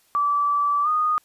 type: tone with pitch glide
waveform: sine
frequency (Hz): 1158 to 1234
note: D6 to D#6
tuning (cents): -25 to -15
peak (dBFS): -18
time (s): 0.15-1.18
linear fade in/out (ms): 0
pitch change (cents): +110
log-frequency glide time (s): 0.83-0.88
effects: white hiss -61 dBFS RMS until 1.24 s + resampled to 32000 Hz